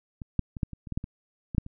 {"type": "clicks", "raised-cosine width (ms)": 5, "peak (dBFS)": [-25, -11, -24, -13, -27, -29, -20, -15, -23, -21, -9, -28], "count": 12, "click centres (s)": [0.218, 0.393, 0.568, 0.632, 0.733, 0.872, 0.923, 0.975, 1.041, 1.548, 1.582, 1.664], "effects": []}